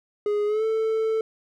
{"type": "tone with pitch glide", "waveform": "triangle", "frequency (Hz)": [415.3, 442.5], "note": ["G#4", "A4"], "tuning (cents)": [0, 10], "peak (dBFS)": -19, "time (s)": [0.26, 1.21], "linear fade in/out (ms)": 2, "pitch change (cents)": 110, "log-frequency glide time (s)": [0.46, 0.64], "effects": []}